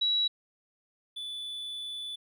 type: tone pair in turn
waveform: sine / triangle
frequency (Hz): 3900 / 3475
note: B7 / A7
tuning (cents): -23 / -22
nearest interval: major second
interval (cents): 199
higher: first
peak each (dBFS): -24 / -34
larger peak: first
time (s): 0.01-0.28 / 1.16-2.16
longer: second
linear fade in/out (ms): 10
effects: none